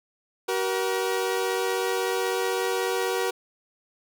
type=tone pair together; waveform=sawtooth; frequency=379.5 / 475.7 Hz; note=F#4 / A#4; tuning=+44 / +35 cents; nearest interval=major third; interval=391 cents; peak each=-23 dBFS; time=0.48-3.31 s; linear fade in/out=10 ms; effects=none